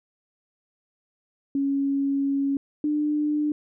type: tone pair in turn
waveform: sine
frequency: 277.2 / 298.7 Hz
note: C#4 / D4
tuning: 0 / +29 cents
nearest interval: minor second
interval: 129 cents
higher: second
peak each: -21 dBFS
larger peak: neither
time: 1.55-2.57 / 2.84-3.52 s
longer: first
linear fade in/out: 2 ms
effects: none